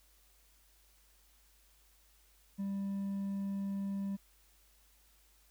triangle tone with hard clipping, 197.2 Hz, G3, 11 cents sharp, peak -35 dBFS, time 2.58-4.17 s, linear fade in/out 20 ms, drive 5 dB, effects added 50 Hz sine -67 dBFS peak until 5.5 s + white hiss -68 dBFS RMS until 5.5 s

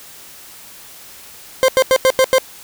40% pulse tone bursts, 523.3 Hz, C5, in tune, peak -8 dBFS, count 6, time 1.63-2.383 s, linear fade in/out 0 ms, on 53 ms, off 87 ms, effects white hiss -39 dBFS RMS until 2.63 s

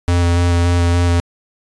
square tone with vibrato, 86.8 Hz, F2, 10 cents flat, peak -12 dBFS, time 0.08-1.2 s, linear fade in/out 0 ms, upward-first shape square, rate 3.5 Hz, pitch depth 12 cents each way, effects resampled to 22050 Hz

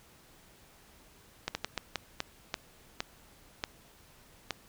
slowing click train, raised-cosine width 0.2 ms, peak -14 dBFS, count 10, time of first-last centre 1.48-4.507 s, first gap 70 ms, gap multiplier 1.37, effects pink hiss -59 dBFS RMS until 4.68 s

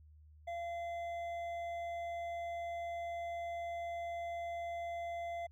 sine tone with hard clipping, 686 Hz, F5, 31 cents flat, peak -40 dBFS, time 0.47-5.47 s, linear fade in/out 10 ms, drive 7 dB, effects added 76 Hz sine -57 dBFS peak until 5.51 s

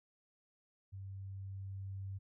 sine tone with level ramp, 97 Hz, G2, 18 cents flat, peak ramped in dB -44 to -40 dBFS, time 0.92-2.19 s, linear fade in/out 20 ms, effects none

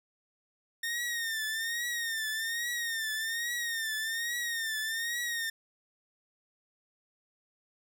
sawtooth tone with vibrato, 1831 Hz, A#6, 32 cents flat, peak -28 dBFS, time 0.83-5.5 s, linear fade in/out 5 ms, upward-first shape triangle, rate 1.2 Hz, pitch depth 95 cents each way, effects none

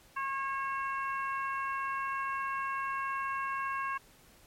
harmonic tone with a mistuned harmonic, 543 Hz, C#5, 36 cents flat, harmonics 2 / 3 / 4 / 5, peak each -33 / -38 / -45 / -44 dBFS, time 0.16-3.98 s, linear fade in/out 10 ms, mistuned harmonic 4, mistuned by +18 cents, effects pink hiss -60 dBFS RMS until 4.46 s + MP3 64 kbps

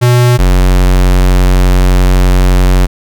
square tone pair in turn, 122.4 / 45.85 Hz, B2 / F#1, -15 / -15 cents, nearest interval octave + perfect fourth, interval 1700 cents, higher first, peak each -5 dBFS, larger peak neither, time 0.01-0.38 / 0.38-2.87 s, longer second, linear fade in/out 20 ms, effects none

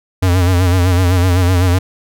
square tone with vibrato, 90.3 Hz, F#2, 42 cents flat, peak -10 dBFS, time 0.22-1.79 s, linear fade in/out 10 ms, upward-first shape sine, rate 7.9 Hz, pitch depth 70 cents each way, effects none

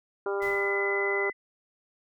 harmonic tone, 199 Hz, G3, 26 cents sharp, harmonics 2 / 3 / 4 / 5 / 6 / 7, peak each -28 / -37 / -38 / -39 / -41 / -38 dBFS, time 0.26-1.3 s, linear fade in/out 2 ms
sine tone, 2015 Hz, B6, 34 cents sharp, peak -28 dBFS, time 0.4-1.33 s, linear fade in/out 50 ms
pink noise with exponential decay, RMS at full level -45 dBFS, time 0.42-1.02 s, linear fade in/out 0 ms, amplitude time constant 130 ms
effects none

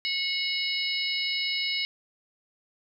harmonic tone with a mistuned harmonic, 729 Hz, F#5, 26 cents flat, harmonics 3 / 4 / 5 / 6 / 7, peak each -31 / -32 / -33 / -34 / -34 dBFS, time 0.05-1.85 s, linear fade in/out 0 ms, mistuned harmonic 5, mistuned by +100 cents, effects 10-bit

